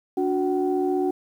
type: tone cluster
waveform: sine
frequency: 290.8 / 366 / 759 Hz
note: D4 / F#4 / F#5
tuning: -17 / -19 / +44 cents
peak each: -25 / -22 / -29 dBFS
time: 0.17-1.11 s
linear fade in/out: 5 ms
effects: tanh soft clip ceiling -11 dBFS + 9-bit